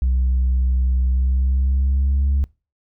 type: tone with pitch glide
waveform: sine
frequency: 63.5 to 69.25 Hz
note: B1 to C#2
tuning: +49 to -1 cents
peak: -13 dBFS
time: 0.02-2.44 s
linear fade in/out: 0 ms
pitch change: +150 cents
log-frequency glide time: 1.08-2.29 s
effects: noise-tail reverb RT60 0.3 s tail -24 dB re dry + tanh soft clip ceiling -13 dBFS